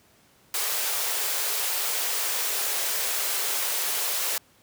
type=high-pass noise; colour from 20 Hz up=white; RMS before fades=-27 dBFS; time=0.54-4.38 s; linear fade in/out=2 ms; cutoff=380 Hz; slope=48 dB/octave; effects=pink hiss -59 dBFS RMS until 4.62 s + high-pass 80 Hz 12 dB/octave